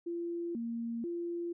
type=tone with pitch steps; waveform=sine; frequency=342.1 / 232.2 / 343.7 Hz; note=F4 / A#3 / F4; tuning=-36 / -7 / -28 cents; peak=-34 dBFS; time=0.06-1.53 s; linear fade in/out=10 ms; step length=490 ms; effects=none